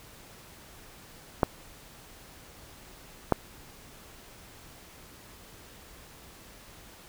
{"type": "clicks", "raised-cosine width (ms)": 1, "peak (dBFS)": -6, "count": 2, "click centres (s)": [1.432, 3.323], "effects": ["pink hiss -51 dBFS RMS until 7.08 s"]}